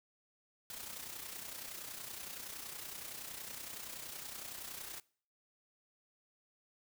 white noise with amplitude modulation, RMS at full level -44 dBFS, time 0.7-5 s, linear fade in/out 2 ms, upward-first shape sine, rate 30.7 Hz, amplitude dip 55%, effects noise-tail reverb RT60 0.5 s tail -23 dB re dry

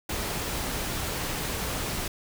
pink noise, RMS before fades -31 dBFS, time 0.09-2.08 s, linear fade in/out 5 ms, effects none

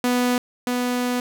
sawtooth tone pair in turn, 246.9 / 246.9 Hz, B3 / B3, 0 / 0 cents, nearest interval unison, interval 0 cents, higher neither, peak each -14 / -17 dBFS, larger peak first, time 0.04-0.38 / 0.67-1.2 s, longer second, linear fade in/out 2 ms, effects none

